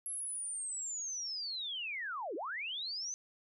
sine linear two-way sweep, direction down then up, 11210 to 293.7 to 6240 Hz, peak -37 dBFS, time 0.06-3.14 s, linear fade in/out 0 ms, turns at 2.35 s, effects none

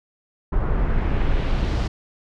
brown noise with low-pass filter sweep, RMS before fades -20 dBFS, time 0.52-1.88 s, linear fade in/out 10 ms, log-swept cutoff 1200 to 5400 Hz, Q 1.2, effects none

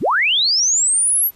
sine linear sweep, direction up, 56.5 to 12000 Hz, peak -13 dBFS, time 0-1.31 s, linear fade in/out 50 ms, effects pink hiss -52 dBFS RMS until 1.35 s + resampled to 32000 Hz

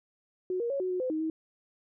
sine tone with pitch steps, 367.5 / 471.3 / 554 / 369.4 / 364.6 / 511 / 313.2 / 318.7 Hz, F#4 / A#4 / C#5 / F#4 / F#4 / C5 / D#4 / D#4, -12 / +19 / -1 / -3 / -25 / -41 / +11 / +42 cents, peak -28 dBFS, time 0.5-1.3 s, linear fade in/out 2 ms, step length 100 ms, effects none

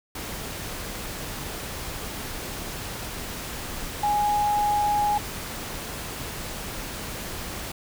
sine tone in noise, 830 Hz, G#5, 1 cent flat, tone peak -20 dBFS, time 4.03-5.18 s, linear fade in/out 5 ms, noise pink, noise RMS -34 dBFS, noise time 0.15-7.72 s, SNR +11 dB, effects none

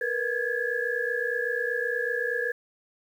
sine tone cluster, 461.8 / 489.9 / 1648 / 1713 Hz, A#4 / B4 / G#6 / A6, -16 / -14 / -14 / -47 cents, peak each -33 / -31 / -31 / -30 dBFS, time 0.01-2.52 s, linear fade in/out 5 ms, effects 9-bit

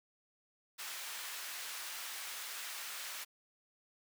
pink high-pass noise, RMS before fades -44 dBFS, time 0.78-3.25 s, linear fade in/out 20 ms, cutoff 1400 Hz, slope 12 dB/octave, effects none

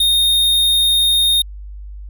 square tone, 3691 Hz, A#7, 18 cents flat, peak -12 dBFS, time 0-1.42 s, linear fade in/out 5 ms, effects added 50 Hz sine -29 dBFS peak until 2.09 s

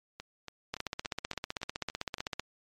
two click trains, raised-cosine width 0.2 ms, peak -24 / -16 dBFS, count 8 / 27, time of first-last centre 0.2-2.183 / 0.74-2.396 s, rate 3.53 / 15.7 Hz, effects MP3 64 kbps

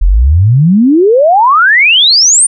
sine exponential sweep, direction up, 38.6 to 9397 Hz, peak -3 dBFS, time 0.01-2.47 s, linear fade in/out 10 ms, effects none

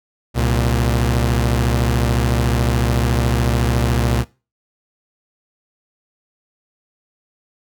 sawtooth tone pair together, 65.83 / 117.8 Hz, C2 / A#2, +11 / +19 cents, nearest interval minor seventh, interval 1008 cents, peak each -14 dBFS, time 0.34-4.25 s, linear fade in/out 50 ms, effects noise-tail reverb RT60 0.3 s tail -20 dB re dry

